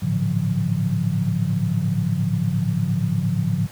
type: tone cluster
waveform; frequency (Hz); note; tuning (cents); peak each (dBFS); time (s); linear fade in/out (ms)
sine; 106.4 / 115 / 143.4 / 163.3 / 177.5; G#2 / A#2 / D3 / E3 / F3; +42 / -23 / -41 / -16 / +28; -25 / -28 / -24 / -28 / -23; 0.02-3.67; 10
effects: pink hiss -44 dBFS RMS until 3.71 s